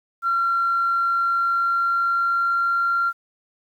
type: tone with pitch glide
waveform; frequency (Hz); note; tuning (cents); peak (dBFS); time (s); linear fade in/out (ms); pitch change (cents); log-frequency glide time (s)
sine; 1369 to 1379.3; F6 to F6; -35 to -22; -17; 0.22-3.13; 50; +13; 0.41-2.8
effects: tanh soft clip ceiling -13 dBFS + 9-bit